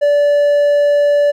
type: tone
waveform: triangle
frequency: 580 Hz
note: D5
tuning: 22 cents flat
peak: -7 dBFS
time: 0.01-1.32 s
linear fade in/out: 20 ms
effects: none